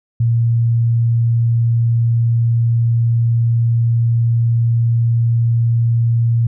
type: tone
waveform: sine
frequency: 116.54 Hz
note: A#2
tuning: in tune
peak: -11 dBFS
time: 0.2-6.47 s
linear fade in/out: 5 ms
effects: none